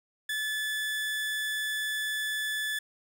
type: tone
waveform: 30% pulse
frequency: 1732 Hz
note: A6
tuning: 28 cents flat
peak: -27 dBFS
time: 0.29-2.79 s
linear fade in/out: 5 ms
effects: none